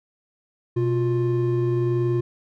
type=tone pair together; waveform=triangle; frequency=124.4 / 352.1 Hz; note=B2 / F4; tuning=+13 / +14 cents; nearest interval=octave + tritone; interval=1801 cents; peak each=-20 dBFS; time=0.76-2.21 s; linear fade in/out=10 ms; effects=none